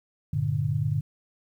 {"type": "chord", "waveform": "sine", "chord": "G minor", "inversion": "none", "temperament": "equal", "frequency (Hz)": [98, 116.54, 146.83], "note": ["G2", "Bb2", "D3"], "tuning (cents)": [0, 0, 0], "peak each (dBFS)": [-30, -28, -26], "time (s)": [0.33, 1.01], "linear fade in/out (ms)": 5, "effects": ["10-bit"]}